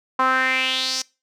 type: tone with band-pass filter sweep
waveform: sawtooth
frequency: 260 Hz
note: C4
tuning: 11 cents flat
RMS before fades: -21 dBFS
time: 0.19-1.02 s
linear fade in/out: 5 ms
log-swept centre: 1100 to 5800 Hz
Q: 4.2
effects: noise-tail reverb RT60 0.3 s tail -23 dB re dry